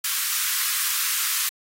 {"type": "high-pass noise", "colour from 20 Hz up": "white", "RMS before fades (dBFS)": -24, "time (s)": [0.04, 1.49], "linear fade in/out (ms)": 5, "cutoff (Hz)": 1100, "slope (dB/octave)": 48, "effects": ["AAC 48 kbps"]}